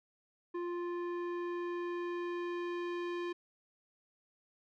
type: tone with low-pass filter sweep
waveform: square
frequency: 349.2 Hz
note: F4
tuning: in tune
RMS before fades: -38 dBFS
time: 0.54-3.33 s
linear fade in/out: 10 ms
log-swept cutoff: 1300 to 3000 Hz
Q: 0.96
effects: none